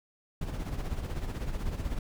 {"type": "noise with tremolo", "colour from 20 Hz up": "brown", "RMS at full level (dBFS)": -31, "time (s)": [0.41, 1.99], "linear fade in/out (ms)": 5, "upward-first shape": "sine", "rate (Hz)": 16, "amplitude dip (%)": 60, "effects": []}